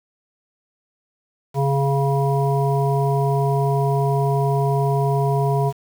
harmonic tone, 138.59 Hz, C#3, in tune, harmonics 1 / 3 / 5 / 7, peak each -18 / -23 / -25 / -26 dBFS, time 1.54-5.73 s, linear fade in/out 50 ms, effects 7-bit

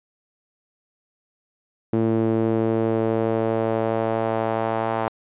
sawtooth tone with band-pass filter sweep, 112.3 Hz, A2, 36 cents sharp, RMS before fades -22 dBFS, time 1.93-5.08 s, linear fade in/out 0 ms, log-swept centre 320 to 820 Hz, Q 1.8, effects resampled to 8000 Hz

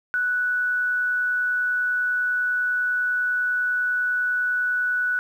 sine tone with amplitude modulation, 1480 Hz, F#6, in tune, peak -19 dBFS, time 0.14-5.19 s, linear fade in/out 0 ms, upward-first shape sine, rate 130 Hz, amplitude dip 25%, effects 9-bit

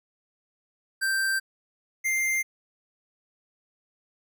square tone pair in turn, 1568 / 2098 Hz, G6 / C7, 0 / +4 cents, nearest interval perfect fourth, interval 504 cents, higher second, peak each -24 dBFS, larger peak neither, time 1.01-1.4 / 2.04-2.43 s, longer neither, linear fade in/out 20 ms, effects none

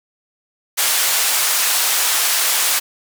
white band-pass noise, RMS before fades -17 dBFS, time 0.77-2.8 s, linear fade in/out 20 ms, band 710 to 14000 Hz, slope 12 dB/octave, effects none

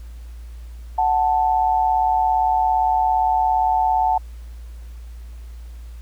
sine tone pair together, 742.5 / 880 Hz, F#5 / A5, +6 / 0 cents, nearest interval minor third, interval 294 cents, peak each -18 dBFS, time 0.98-4.18 s, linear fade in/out 5 ms, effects added 58 Hz sine -33 dBFS peak until 6.01 s + pink hiss -54 dBFS RMS until 6.01 s

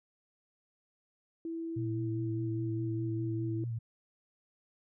sine tone, 329.6 Hz, E4, in tune, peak -35 dBFS, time 1.45-3.64 s, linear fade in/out 2 ms
sine tone with vibrato, 116.54 Hz, A#2, in tune, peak -33 dBFS, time 1.76-3.79 s, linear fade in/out 10 ms, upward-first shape sine, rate 4.9 Hz, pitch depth 47 cents each way
effects none

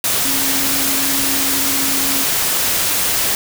sine tone in noise, 273.1 Hz, C#4, 26 cents flat, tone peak -25 dBFS, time 0.25-2.24 s, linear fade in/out 2 ms, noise white, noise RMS -17 dBFS, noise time 0.04-3.35 s, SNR -11 dB, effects none

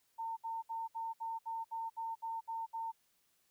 sine tone bursts, 907 Hz, A#5, 48 cents flat, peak -37 dBFS, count 11, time 0.18-2.92 s, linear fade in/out 20 ms, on 190 ms, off 65 ms, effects white hiss -75 dBFS RMS until 3.5 s

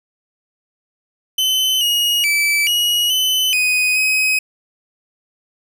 40% pulse tone with pitch steps, 3043 / 2881 / 2313 / 2901 / 3028 / 2497 / 2529 Hz, F#7 / F#7 / D7 / F#7 / F#7 / D#7 / D#7, +48 / -47 / -27 / -35 / +39 / +6 / +28 cents, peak -13 dBFS, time 1.38-4.39 s, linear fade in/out 5 ms, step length 430 ms, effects none

